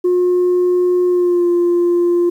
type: tone with pitch glide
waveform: sine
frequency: 358.9 to 348.5 Hz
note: F4 to F4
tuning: +47 to -4 cents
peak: -9 dBFS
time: 0.04-2.3 s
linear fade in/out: 10 ms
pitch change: -51 cents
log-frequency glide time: 1.07-1.48 s
effects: tanh soft clip ceiling -9 dBFS + 8-bit